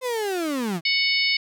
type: linear sweep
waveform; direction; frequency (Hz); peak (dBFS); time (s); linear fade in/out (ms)
35% pulse; down; 521 to 155.56; -22; 0.01-0.81; 50
type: harmonic tone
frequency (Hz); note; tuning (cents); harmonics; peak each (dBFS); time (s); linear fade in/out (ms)
740; F#5; 0; 3 / 4 / 5 / 6 / 7; -22 / -28 / -29 / -25 / -27; 0.85-1.37; 5
effects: none